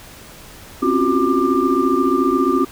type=tone cluster; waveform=sine; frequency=261.2 / 275.6 / 348.4 / 376.9 / 1190 Hz; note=C4 / C#4 / F4 / F#4 / D6; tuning=-3 / -10 / -4 / +32 / +22 cents; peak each=-20 dBFS; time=0.82-2.65 s; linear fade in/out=10 ms; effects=pink hiss -40 dBFS RMS until 2.71 s